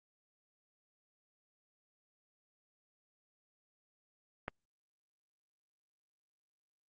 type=click; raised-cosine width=0.5 ms; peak=-22 dBFS; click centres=4.481 s; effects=Opus 32 kbps